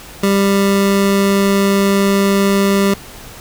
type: tone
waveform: 25% pulse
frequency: 197.9 Hz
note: G3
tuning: 17 cents sharp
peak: -7 dBFS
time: 0.23-2.94 s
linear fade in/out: 5 ms
effects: pink hiss -35 dBFS RMS until 3.4 s